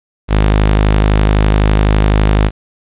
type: tone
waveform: sawtooth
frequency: 51.91 Hz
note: G#1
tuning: in tune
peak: -4 dBFS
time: 0.28-2.51 s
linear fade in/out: 50 ms
effects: resampled to 8000 Hz + 7-bit